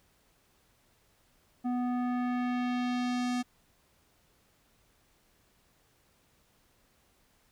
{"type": "tone with low-pass filter sweep", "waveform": "square", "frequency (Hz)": 246.9, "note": "B3", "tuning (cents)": 0, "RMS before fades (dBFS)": -31, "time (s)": [1.64, 3.43], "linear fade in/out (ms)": 20, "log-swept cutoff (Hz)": [780, 7800], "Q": 1, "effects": ["pink hiss -68 dBFS RMS until 7.51 s"]}